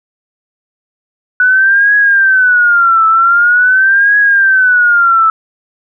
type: tone with vibrato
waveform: sine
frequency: 1480 Hz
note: F#6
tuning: in tune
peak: -5 dBFS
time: 1.4-5.3 s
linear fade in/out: 2 ms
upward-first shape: triangle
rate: 0.45 Hz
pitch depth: 210 cents each way
effects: none